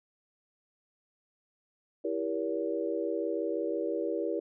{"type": "chord", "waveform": "sine", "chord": "E diminished seventh", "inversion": "none", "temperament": "just", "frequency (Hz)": [329.6, 395.6, 474.7, 569.6], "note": ["E4", "G4", "Bb4", "Db5"], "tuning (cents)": [0, 16, 31, 47], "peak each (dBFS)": [-34, -35, -34, -36], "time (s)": [2.04, 4.4], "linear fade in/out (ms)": 10, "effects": []}